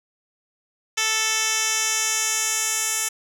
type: tone with band-pass filter sweep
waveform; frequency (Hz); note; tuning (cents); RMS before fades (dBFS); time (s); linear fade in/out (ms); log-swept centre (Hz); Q
10% pulse; 440; A4; 0; -23; 0.97-3.09; 10; 4800 to 8300; 1.5
effects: none